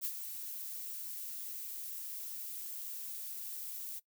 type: noise with ADSR envelope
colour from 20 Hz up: violet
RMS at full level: -35 dBFS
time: 0.01-4 s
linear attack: 38 ms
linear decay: 62 ms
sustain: -8 dB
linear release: 19 ms
effects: noise-tail reverb RT60 0.1 s tail -19 dB re dry